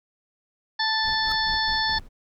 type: harmonic tone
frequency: 880 Hz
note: A5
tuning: in tune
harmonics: 1 / 2 / 4 / 5 / 6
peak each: -27 / -26 / -30 / -27 / -32 dBFS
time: 0.79-1.99 s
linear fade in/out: 10 ms
type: noise with tremolo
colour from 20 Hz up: brown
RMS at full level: -36 dBFS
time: 1.04-2.09 s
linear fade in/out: 20 ms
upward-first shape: square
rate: 4.7 Hz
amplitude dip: 65%
type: tone with exponential growth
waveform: square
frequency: 1304 Hz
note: E6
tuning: 19 cents flat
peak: -31 dBFS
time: 1.24-1.32 s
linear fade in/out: 0 ms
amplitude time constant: 16 ms
effects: none